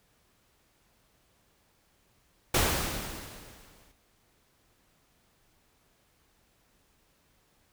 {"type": "noise with exponential decay", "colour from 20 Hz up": "pink", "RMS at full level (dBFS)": -23, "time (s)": [2.54, 3.92], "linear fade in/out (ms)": 5, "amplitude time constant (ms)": 300, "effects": ["pink hiss -68 dBFS RMS until 7.72 s"]}